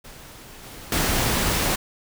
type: noise with level steps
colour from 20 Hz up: pink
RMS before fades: -43 / -40 / -22 dBFS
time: 0.04-1.76 s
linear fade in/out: 10 ms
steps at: 0.63 / 0.92 s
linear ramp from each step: 2 ms
effects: none